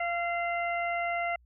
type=harmonic tone with a mistuned harmonic; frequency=691 Hz; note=F5; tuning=19 cents flat; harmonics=1 / 2 / 3 / 4; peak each=-30 / -38 / -33 / -43 dBFS; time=0-1.36 s; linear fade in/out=5 ms; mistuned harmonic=2; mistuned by=-18 cents; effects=added 60 Hz sine -58 dBFS peak until 1.45 s